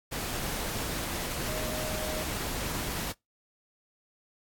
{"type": "tone in noise", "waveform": "sine", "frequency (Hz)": 621, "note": "D#5", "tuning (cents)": -3, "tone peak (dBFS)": -37, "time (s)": [1.47, 2.24], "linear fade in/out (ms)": 20, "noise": "pink", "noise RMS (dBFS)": -34, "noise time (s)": [0.11, 3.13], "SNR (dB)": -6, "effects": ["noise-tail reverb RT60 0.2 s tail -26 dB re dry", "AAC 64 kbps"]}